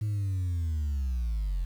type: linear sweep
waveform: sine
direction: down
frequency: 108.2 to 41.68 Hz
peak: -24 dBFS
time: 0.01-1.65 s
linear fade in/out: 10 ms
effects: tanh soft clip ceiling -26 dBFS + 9-bit